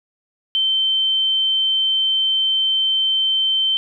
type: tone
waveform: sine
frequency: 3100 Hz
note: G7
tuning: 20 cents flat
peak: -15 dBFS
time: 0.55-3.77 s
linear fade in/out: 0 ms
effects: none